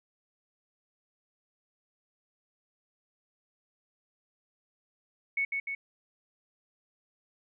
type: tone with echo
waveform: sine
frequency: 2214 Hz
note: C#7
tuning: 3 cents flat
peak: -26 dBFS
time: 5.37-5.45 s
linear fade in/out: 5 ms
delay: 150 ms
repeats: 2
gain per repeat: -3 dB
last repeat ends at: 5.75 s
effects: none